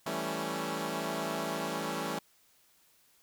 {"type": "chord", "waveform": "10% pulse", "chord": "A dominant seventh", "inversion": "second", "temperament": "equal", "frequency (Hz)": [164.81, 196, 220, 277.2], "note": ["E3", "G3", "A3", "C#4"], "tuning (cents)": [0, 0, 0, 0], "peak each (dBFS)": [-30, -31, -30, -30], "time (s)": [0.06, 2.19], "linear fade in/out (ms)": 5, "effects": ["white hiss -66 dBFS RMS until 3.22 s"]}